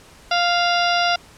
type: harmonic tone with a mistuned harmonic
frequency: 698.5 Hz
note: F5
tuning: in tune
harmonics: 1 / 2 / 3 / 4 / 5 / 6 / 7 / 8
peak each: -19 / -22 / -29 / -25 / -28 / -32 / -27 / -32 dBFS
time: 0.31-1.16 s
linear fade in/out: 5 ms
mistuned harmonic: 6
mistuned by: -100 cents
effects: pink hiss -47 dBFS RMS until 1.37 s + low-pass 10000 Hz 12 dB/octave